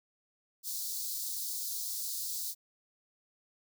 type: high-pass noise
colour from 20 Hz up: white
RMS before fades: -37 dBFS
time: 0.63-2.55 s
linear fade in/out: 50 ms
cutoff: 4000 Hz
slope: 48 dB/octave
effects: none